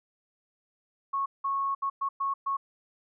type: tone bursts at uneven times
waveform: sine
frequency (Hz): 1100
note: C#6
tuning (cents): -14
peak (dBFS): -26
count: 6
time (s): 1.13-1.26 / 1.44-1.75 / 1.82-1.9 / 2.01-2.09 / 2.2-2.34 / 2.46-2.57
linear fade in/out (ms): 10
effects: none